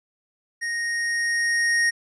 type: tone with level ramp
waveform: square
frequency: 1864.7 Hz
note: A#6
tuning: in tune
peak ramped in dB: -26 to -18 dBFS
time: 0.61-1.91 s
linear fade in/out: 20 ms
effects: resampled to 22050 Hz